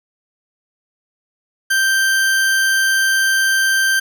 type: tone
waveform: 40% pulse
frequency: 1568 Hz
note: G6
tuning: in tune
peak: -12 dBFS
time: 1.7-4 s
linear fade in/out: 10 ms
effects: none